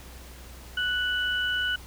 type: tone pair together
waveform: sine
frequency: 1480 / 2966 Hz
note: F#6 / F#7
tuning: 0 / +4 cents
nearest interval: octave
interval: 1204 cents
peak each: -26 / -29 dBFS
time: 0.77-1.76 s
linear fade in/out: 5 ms
effects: added 62 Hz sine -44 dBFS peak until 1.86 s + pink hiss -48 dBFS RMS until 1.86 s